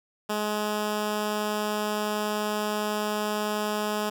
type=tone; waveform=10% pulse; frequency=210.7 Hz; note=G#3; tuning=25 cents sharp; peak=-18 dBFS; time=0.29-4.1 s; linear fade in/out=10 ms; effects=none